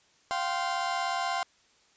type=chord; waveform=35% pulse; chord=F suspended second; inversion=none; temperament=equal with one note detuned; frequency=698.5 / 775 / 1046.5 Hz; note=F5 / G5 / C6; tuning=0 / -20 / 0 cents; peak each=-31 dBFS; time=0.31-1.43 s; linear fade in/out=0 ms; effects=white hiss -64 dBFS RMS until 1.96 s + resampled to 16000 Hz